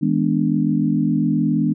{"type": "chord", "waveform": "sine", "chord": "E dominant seventh", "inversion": "none", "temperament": "equal with one note detuned", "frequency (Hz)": [160.58, 207.7, 246.9, 293.7], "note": ["E3", "G#3", "B3", "D4"], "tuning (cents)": [-45, 0, 0, 0], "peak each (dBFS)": -21, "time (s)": [0.01, 1.74], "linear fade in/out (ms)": 20, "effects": []}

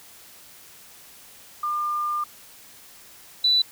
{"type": "tone pair in turn", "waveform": "sine", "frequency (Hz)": [1200, 3972], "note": ["D6", "B7"], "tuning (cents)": [37, 9], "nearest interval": "octave + major sixth", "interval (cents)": 2072, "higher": "second", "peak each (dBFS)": [-23, -16], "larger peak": "second", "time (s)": [[1.63, 2.24], [3.44, 3.62]], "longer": "first", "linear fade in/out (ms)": 5, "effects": ["white hiss -48 dBFS RMS until 3.71 s"]}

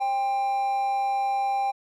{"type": "tone with amplitude modulation", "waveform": "triangle", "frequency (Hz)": 794, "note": "G5", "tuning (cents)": 22, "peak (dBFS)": -19, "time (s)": [0, 1.72], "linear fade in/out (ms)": 20, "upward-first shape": "sine", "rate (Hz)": 250, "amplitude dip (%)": 35, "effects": []}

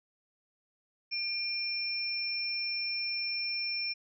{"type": "tone pair together", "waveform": "sine", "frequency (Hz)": [2397, 5381], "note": ["D7", "E8"], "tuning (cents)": [35, 35], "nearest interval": "octave + major second", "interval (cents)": 1400, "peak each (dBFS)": [-35, -33], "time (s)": [1.11, 3.94], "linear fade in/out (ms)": 20, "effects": []}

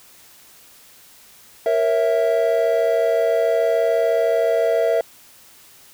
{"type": "chord", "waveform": "triangle", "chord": "A# diminished", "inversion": "none", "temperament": "equal with one note detuned", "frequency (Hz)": [466.2, 545.5, 659.3], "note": ["A#4", "C#5", "E5"], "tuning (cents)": [0, -28, 0], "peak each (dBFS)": [-18, -22, -16], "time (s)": [1.66, 5.01], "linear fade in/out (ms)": 2, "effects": ["white hiss -48 dBFS RMS until 5.93 s"]}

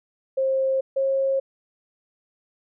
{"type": "tone pair in turn", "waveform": "sine", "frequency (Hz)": [532, 540], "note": ["C5", "C#5"], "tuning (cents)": [29, -45], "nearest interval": "unison", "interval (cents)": 26, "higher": "second", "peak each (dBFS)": -19, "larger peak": "neither", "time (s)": [[0.37, 0.81], [0.96, 1.4]], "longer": "neither", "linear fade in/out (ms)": 10, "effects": []}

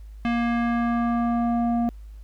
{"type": "tone with low-pass filter sweep", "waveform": "square", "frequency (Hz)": 235.6, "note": "A#3", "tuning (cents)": 19, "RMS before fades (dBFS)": -23, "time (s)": [0.25, 1.89], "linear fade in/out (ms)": 0, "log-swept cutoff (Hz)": [2500, 620], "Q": 1.6, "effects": ["added 52 Hz sine -38 dBFS peak until 2.23 s", "pink hiss -64 dBFS RMS until 2.23 s"]}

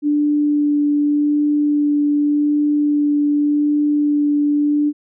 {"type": "tone with vibrato", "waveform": "sine", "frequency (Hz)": 293.7, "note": "D4", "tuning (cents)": 0, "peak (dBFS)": -13, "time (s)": [0.02, 4.93], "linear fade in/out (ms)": 50, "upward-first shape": "sine", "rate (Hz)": 0.86, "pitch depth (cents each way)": 9, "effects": []}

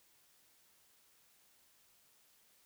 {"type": "silence", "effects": ["white hiss -69 dBFS RMS until 2.65 s"]}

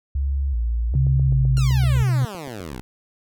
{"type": "tone with vibrato", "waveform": "sine", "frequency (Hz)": 63, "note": "B1", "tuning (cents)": 35, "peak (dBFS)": -19, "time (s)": [0.15, 2.03], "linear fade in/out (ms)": 5, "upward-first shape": "square", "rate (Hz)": 1.3, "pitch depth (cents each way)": 150}
{"type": "click train", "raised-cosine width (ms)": 2, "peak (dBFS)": -25, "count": 15, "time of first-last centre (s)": [0.94, 2.733], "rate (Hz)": 7.81}
{"type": "tone with pitch glide", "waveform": "sine", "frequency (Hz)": [134.2, 127.18], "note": ["C3", "C3"], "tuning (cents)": [44, -49], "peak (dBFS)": -16, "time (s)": [0.95, 2.25], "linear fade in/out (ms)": 2, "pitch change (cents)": -93, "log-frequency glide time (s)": [1.19, 2.08]}
{"type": "exponential sweep", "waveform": "10% pulse", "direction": "down", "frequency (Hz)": [1432, 55], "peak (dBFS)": -23, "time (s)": [1.57, 2.81], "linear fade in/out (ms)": 0}
{"effects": []}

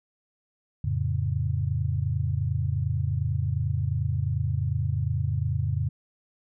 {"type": "chord", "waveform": "sine", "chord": "F augmented", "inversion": "none", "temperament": "equal", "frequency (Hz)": [87.31, 110, 138.59], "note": ["F2", "A2", "C#3"], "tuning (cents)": [0, 0, 0], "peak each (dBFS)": -28, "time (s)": [0.84, 5.89], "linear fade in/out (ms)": 5, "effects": []}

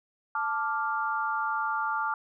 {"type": "chord", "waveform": "sine", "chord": "D minor", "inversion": "second", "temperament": "equal", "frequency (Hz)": [880, 1174.7, 1396.9], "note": ["A5", "D6", "F6"], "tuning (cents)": [0, 0, 0], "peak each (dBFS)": -31, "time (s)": [0.35, 2.14], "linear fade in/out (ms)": 2, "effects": []}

